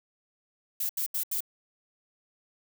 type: noise bursts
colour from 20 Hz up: violet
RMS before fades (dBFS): -30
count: 4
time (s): 0.8-1.406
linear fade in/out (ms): 5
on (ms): 93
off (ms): 78
effects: none